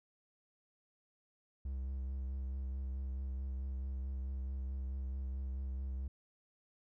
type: tone with vibrato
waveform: triangle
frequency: 66 Hz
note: C2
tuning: 16 cents sharp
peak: -35 dBFS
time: 1.65-6.08 s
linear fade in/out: 5 ms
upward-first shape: triangle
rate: 4.6 Hz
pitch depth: 35 cents each way
effects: none